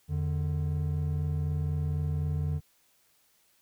triangle tone pair together, 84.7 / 148.71 Hz, E2 / D3, +48 / +22 cents, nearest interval minor seventh, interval 974 cents, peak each -28 dBFS, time 0.08-2.61 s, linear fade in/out 50 ms, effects white hiss -67 dBFS RMS until 3.61 s

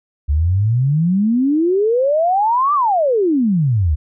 sine exponential two-way sweep, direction up then down, 69.3 to 1206 to 69.3 Hz, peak -12 dBFS, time 0.28-3.96 s, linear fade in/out 20 ms, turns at 2.74 s, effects none

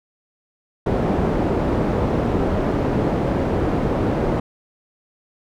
white low-pass noise, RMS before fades -20 dBFS, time 0.86-4.4 s, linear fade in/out 5 ms, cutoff 450 Hz, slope 12 dB/octave, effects none

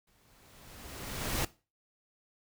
pink noise with exponential growth, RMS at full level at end -30 dBFS, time 0.07-1.45 s, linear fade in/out 5 ms, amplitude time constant 300 ms, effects noise-tail reverb RT60 0.3 s tail -18 dB re dry

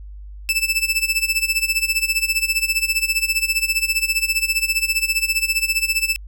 sawtooth tone with tremolo, 2637 Hz, E7, in tune, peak -11 dBFS, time 0.49-6.16 s, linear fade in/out 0 ms, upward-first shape sine, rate 15 Hz, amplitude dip 85%, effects added 50 Hz sine -33 dBFS peak until 6.27 s

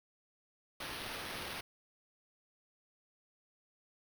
white noise with sample-and-hold, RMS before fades -43 dBFS, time 0.8-1.61 s, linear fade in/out 5 ms, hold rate 7350 Hz, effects none

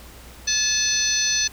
harmonic tone with a mistuned harmonic, 864 Hz, A5, 32 cents flat, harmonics 2 / 3 / 4 / 5 / 6 / 7, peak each -29 / -29 / -29 / -24 / -30 / -22 dBFS, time 0.47-1.48 s, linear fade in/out 10 ms, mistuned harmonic 4, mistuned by +49 cents, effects added 60 Hz sine -45 dBFS peak until 1.52 s + pink hiss -45 dBFS RMS until 1.52 s

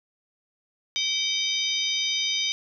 sine tone cluster, 2307 / 3099 / 3701 / 4885 / 5980 Hz, D7 / G7 / A#7 / D#8 / F#8, -31 / -21 / -13 / -33 / +17 cents, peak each -31 / -29 / -27 / -33 / -33 dBFS, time 0.96-2.52 s, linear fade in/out 0 ms, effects none

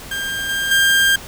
30% pulse tone with level steps, 1596 Hz, G6, 31 cents sharp, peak -19 / -16 / -9 dBFS, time 0.11-1.16 s, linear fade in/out 5 ms, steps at 0.49 / 0.71 s, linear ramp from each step 5 ms, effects pink hiss -35 dBFS RMS until 1.27 s

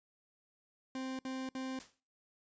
40% pulse tone bursts, 261.6 Hz, C4, in tune, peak -37 dBFS, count 3, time 0.95-1.79 s, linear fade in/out 2 ms, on 240 ms, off 60 ms
white noise with exponential decay, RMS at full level -47 dBFS, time 1.8-2 s, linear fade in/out 0 ms, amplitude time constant 43 ms
effects noise-tail reverb RT60 0.4 s tail -26 dB re dry + resampled to 16000 Hz

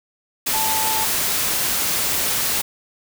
sine tone in noise, 880 Hz, A5, in tune, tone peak -23 dBFS, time 0.53-1.05 s, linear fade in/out 10 ms, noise white, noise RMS -21 dBFS, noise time 0.46-2.62 s, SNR -5 dB, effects none

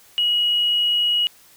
triangle tone, 2905 Hz, F#7, 32 cents flat, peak -13 dBFS, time 0.18-1.27 s, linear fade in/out 0 ms, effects tanh soft clip ceiling -14 dBFS + white hiss -51 dBFS RMS until 1.56 s

